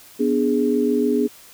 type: chord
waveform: sine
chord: G# diminished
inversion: first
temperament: equal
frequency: 246.9 / 293.7 / 415.3 Hz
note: B3 / D4 / G#4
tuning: 0 / 0 / 0 cents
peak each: -20 / -22 / -20 dBFS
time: 0.19-1.28 s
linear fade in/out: 20 ms
effects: white hiss -46 dBFS RMS until 1.53 s